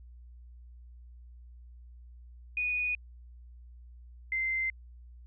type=tone pair in turn; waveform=sine; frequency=2472 / 2079 Hz; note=D#7 / C7; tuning=-12 / -12 cents; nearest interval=minor third; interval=300 cents; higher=first; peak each=-28 / -28 dBFS; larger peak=neither; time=2.57-2.95 / 4.32-4.7 s; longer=neither; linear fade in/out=2 ms; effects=added 60 Hz sine -48 dBFS peak until 5.26 s